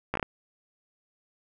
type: slowing click train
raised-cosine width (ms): 0.5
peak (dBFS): -13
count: 5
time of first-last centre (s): 0.14-0.228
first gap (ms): 14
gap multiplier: 1.31
effects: none